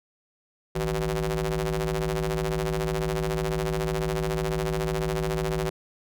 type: ring-modulated tone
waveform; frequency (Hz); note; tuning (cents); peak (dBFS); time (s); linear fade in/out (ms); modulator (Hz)
sawtooth; 110; A2; 0; -18; 0.75-5.7; 10; 268
effects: none